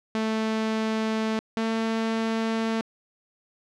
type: tone pair in turn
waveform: sawtooth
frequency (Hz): 220 / 224.4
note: A3 / A3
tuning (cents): 0 / +34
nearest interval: unison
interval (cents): 34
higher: second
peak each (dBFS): -20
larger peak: neither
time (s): 0.15-1.39 / 1.57-2.81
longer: neither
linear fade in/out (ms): 0
effects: low-pass 5000 Hz 12 dB/octave